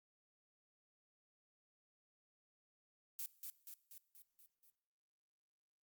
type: noise with echo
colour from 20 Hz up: violet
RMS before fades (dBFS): -44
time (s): 3.19-3.26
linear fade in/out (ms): 0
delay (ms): 240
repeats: 6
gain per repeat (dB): -4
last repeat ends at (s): 4.7
effects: noise-tail reverb RT60 1.0 s tail -20 dB re dry + Opus 48 kbps